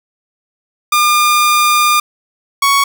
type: tone pair in turn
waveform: sawtooth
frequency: 1206 / 1114.2 Hz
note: D6 / C#6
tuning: +46 / +9 cents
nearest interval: minor second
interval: 137 cents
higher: first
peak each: -5 dBFS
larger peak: neither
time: 0.92-2 / 2.62-2.84 s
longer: first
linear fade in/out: 5 ms
effects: none